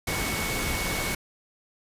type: tone in noise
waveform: sine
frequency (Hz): 2217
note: C#7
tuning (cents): 0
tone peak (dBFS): -33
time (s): 0.07-1.15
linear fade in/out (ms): 5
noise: pink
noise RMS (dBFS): -29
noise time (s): 0.07-1.15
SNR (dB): -7
effects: resampled to 32000 Hz